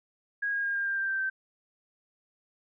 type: tone with pitch steps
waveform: sine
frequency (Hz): 1644 / 1630.8 / 1617.6 / 1604.6 / 1591.7 / 1578.9 / 1566.1 / 1553.5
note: G#6 / G#6 / G#6 / G6 / G6 / G6 / G6 / G6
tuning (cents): -18 / -32 / -46 / +40 / +26 / +12 / -2 / -16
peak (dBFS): -27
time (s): 0.42-1.3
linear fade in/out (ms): 10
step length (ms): 110
effects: none